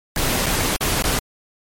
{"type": "noise with dropouts", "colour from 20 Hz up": "pink", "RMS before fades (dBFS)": -20, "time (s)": [0.16, 1.19], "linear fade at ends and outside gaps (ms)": 1, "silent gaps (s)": [[0.46, 0.465], [0.763, 0.808], [1.024, 1.04]], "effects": ["MP3 64 kbps"]}